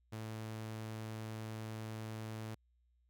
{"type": "tone", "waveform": "sawtooth", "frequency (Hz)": 110, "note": "A2", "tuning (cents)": 0, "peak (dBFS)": -38, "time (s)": [0.12, 2.55], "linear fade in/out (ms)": 10, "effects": ["added 60 Hz sine -70 dBFS peak until 3.09 s"]}